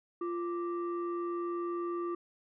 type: tone pair together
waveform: sine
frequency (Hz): 346.5 / 1174.7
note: F4 / D6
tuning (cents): -14 / 0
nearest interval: octave + major sixth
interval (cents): 2114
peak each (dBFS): -32 / -38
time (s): 0.21-2.15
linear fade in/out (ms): 5
effects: tanh soft clip ceiling -28 dBFS